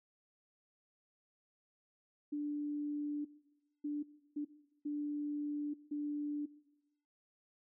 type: tone bursts at uneven times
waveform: sine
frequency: 293.7 Hz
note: D4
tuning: in tune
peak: -35 dBFS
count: 5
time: 2.32-3.25 / 3.84-4.03 / 4.36-4.45 / 4.85-5.74 / 5.91-6.46 s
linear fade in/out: 10 ms
effects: noise-tail reverb RT60 1.0 s tail -19 dB re dry